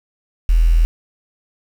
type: tone with quantisation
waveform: sine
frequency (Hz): 41.2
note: E1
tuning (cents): 0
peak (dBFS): -9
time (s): 0.49-0.85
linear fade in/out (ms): 0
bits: 6
effects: none